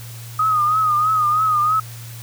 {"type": "tone with vibrato", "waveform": "sine", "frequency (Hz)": 1244.5, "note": "D#6", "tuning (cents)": 0, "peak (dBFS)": -14, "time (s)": [0.39, 1.8], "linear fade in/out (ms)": 5, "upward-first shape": "triangle", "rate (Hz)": 3.1, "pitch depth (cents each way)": 77, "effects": ["added 116 Hz sine -33 dBFS peak until 2.22 s", "white hiss -40 dBFS RMS until 2.22 s"]}